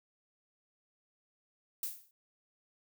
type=noise with exponential decay; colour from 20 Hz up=violet; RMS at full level=-33 dBFS; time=1.83-2.11 s; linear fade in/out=2 ms; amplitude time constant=60 ms; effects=none